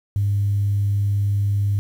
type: tone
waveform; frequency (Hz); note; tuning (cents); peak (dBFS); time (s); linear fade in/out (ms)
sine; 101; G#2; -48; -16; 0.16-1.79; 0
effects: tanh soft clip ceiling -12 dBFS + 8-bit